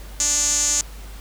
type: tone with band-pass filter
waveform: sawtooth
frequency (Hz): 293.7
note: D4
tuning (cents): 0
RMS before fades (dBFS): -20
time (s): 0.2-0.81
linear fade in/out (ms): 0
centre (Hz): 6800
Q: 8.8
effects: added 50 Hz sine -35 dBFS peak until 1.2 s + pink hiss -44 dBFS RMS until 1.2 s